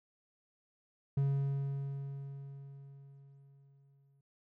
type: tone with exponential decay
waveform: triangle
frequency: 138.59 Hz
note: C#3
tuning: in tune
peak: -25 dBFS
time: 1.17-4.21 s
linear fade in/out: 5 ms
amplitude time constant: 660 ms
effects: none